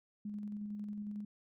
sine tone with tremolo, 207.7 Hz, G#3, in tune, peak -38 dBFS, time 0.25-1.25 s, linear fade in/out 5 ms, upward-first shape square, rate 11 Hz, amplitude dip 25%, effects none

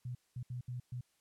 sine tone bursts at uneven times, 123.7 Hz, B2, 3 cents sharp, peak -38 dBFS, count 5, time 0.05-0.15 / 0.36-0.43 / 0.5-0.61 / 0.68-0.8 / 0.92-1.01 s, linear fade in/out 5 ms, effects white hiss -75 dBFS RMS until 1.2 s + low-pass 11000 Hz 12 dB/octave

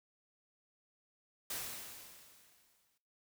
white noise with exponential decay, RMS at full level -39 dBFS, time 1.5-2.98 s, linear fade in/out 5 ms, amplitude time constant 320 ms, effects noise-tail reverb RT60 0.4 s tail -17 dB re dry

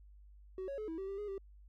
triangle tone with pitch steps, 376.7 / 554 / 428.9 / 325 / 385.6 / 393.4 / 415.3 / 390.7 Hz, F#4 / C#5 / A4 / E4 / G4 / G4 / G#4 / G4, +31 / -1 / -44 / -24 / -28 / +6 / 0 / -6 cents, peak -36 dBFS, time 0.58-1.38 s, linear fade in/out 2 ms, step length 100 ms, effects tanh soft clip ceiling -33 dBFS + added 50 Hz sine -55 dBFS peak until 1.68 s

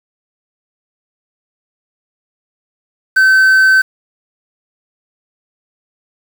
triangle tone with quantisation, 1536 Hz, G6, 36 cents flat, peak -4 dBFS, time 3.16-3.82 s, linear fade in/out 10 ms, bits 5, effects none

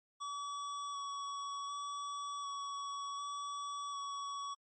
square tone with vibrato, 1134 Hz, C#6, 39 cents sharp, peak -40 dBFS, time 0.2-4.55 s, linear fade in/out 20 ms, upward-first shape square, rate 0.67 Hz, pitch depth 11 cents each way, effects MP3 32 kbps

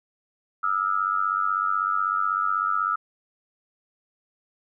sine tone with amplitude modulation, 1305 Hz, E6, 18 cents flat, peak -17 dBFS, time 0.63-2.96 s, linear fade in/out 10 ms, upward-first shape sine, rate 96.1 Hz, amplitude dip 100%, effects none

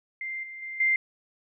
sine tone with level steps, 2093 Hz, C7, in tune, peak -31 / -38 / -34 / -20 dBFS, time 0.21-0.96 s, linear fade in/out 2 ms, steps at 0.43 / 0.62 / 0.8 s, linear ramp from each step 5 ms, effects none

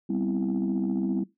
sine chord, C major seventh, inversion second, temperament equal, 196 / 246.9 / 261.6 / 329.6 Hz, G3 / B3 / C4 / E4, 0 / 0 / 0 / 0 cents, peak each -27 / -31 / -29 / -29 dBFS, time 0.09-1.24 s, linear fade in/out 10 ms, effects noise-tail reverb RT60 0.2 s tail -19 dB re dry + tanh soft clip ceiling -19 dBFS

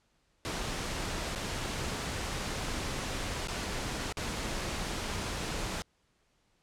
pink noise with dropouts, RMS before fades -35 dBFS, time 0.45-5.82 s, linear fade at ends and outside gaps 0 ms, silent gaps 1.351-1.358 / 3.473-3.484 / 4.125-4.171 s, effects pink hiss -72 dBFS RMS until 6.62 s + low-pass 8000 Hz 12 dB/octave

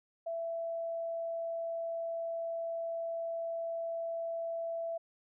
sine tone, 666 Hz, E5, 18 cents sharp, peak -34 dBFS, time 0.26-4.98 s, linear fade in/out 10 ms, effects none

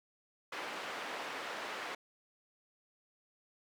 white band-pass noise, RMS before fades -42 dBFS, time 0.52-1.95 s, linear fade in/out 5 ms, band 350 to 2000 Hz, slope 12 dB/octave, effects none

